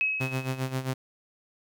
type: tone with exponential decay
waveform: sine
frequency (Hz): 2561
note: D#7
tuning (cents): +49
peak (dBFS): -21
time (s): 0.01-0.89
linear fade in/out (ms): 0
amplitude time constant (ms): 190
type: tone with tremolo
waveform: sawtooth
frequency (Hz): 130.81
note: C3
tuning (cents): 0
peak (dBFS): -22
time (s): 0.2-0.94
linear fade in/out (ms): 10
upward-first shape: sine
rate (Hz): 7.5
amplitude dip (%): 75
effects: none